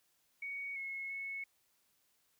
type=tone with pitch steps; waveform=sine; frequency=2236 / 2178 / 2199 Hz; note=C#7 / C#7 / C#7; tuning=+14 / -31 / -14 cents; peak=-39 dBFS; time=0.42-1.44 s; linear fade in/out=5 ms; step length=340 ms; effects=white hiss -75 dBFS RMS until 2.39 s